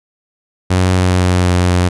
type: tone with pitch glide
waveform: sawtooth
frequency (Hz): 92 to 89.54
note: F#2 to F2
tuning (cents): -9 to +44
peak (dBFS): -6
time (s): 0.7-1.89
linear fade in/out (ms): 10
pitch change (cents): -47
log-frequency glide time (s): 0.96-1.49
effects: resampled to 24000 Hz